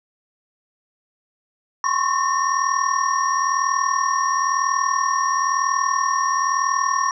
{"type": "tone cluster", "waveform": "sine", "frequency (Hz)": [1027, 1068, 1108, 1815, 5650], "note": ["C6", "C6", "C#6", "A#6", "F8"], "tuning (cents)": [-33, 35, -1, -47, 19], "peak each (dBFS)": [-26, -23, -20, -28, -28], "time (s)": [1.84, 7.11], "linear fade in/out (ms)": 2, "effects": ["tanh soft clip ceiling -7 dBFS"]}